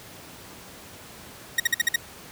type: tone bursts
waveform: sawtooth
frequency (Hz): 1881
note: A#6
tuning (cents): +15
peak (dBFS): -14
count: 6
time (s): 1.58-1.96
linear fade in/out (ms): 5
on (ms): 20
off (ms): 52
effects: pink hiss -44 dBFS RMS until 2.31 s + high-pass 80 Hz 12 dB/octave